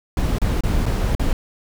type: noise with dropouts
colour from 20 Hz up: brown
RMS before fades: -19 dBFS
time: 0.17-1.33 s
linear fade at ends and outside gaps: 2 ms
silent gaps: 0.385-0.416 / 0.608-0.635 / 0.858-0.862 / 1.151-1.195 s
effects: none